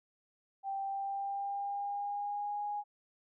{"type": "tone with pitch glide", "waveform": "sine", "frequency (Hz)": [784, 825.8], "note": ["G5", "G#5"], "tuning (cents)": [0, -10], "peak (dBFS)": -34, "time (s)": [0.63, 2.84], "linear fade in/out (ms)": 50, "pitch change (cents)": 90, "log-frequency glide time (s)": [0.82, 2.6], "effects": []}